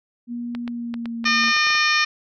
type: tone with pitch glide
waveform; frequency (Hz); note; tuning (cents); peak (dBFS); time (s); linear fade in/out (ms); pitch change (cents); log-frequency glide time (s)
sine; 238.9 to 231; A#3 to A#3; +43 to -16; -26; 0.27-1.53; 50; -59; 0.64-1.21
type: clicks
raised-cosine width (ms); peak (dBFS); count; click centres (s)
0.3; -18; 12; 0.55 / 0.678 / 0.941 / 1.057 / 1.243 / 1.276 / 1.439 / 1.483 / 1.565 / 1.669 / 1.704 / 1.751
type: harmonic tone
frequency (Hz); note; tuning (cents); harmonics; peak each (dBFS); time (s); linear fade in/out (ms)
607; D#5; -43; 2 / 3 / 4 / 5 / 6 / 7 / 8 / 9 / 10; -23 / -21 / -21 / -30 / -29 / -28 / -34 / -26 / -36; 1.25-2.05; 10
effects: none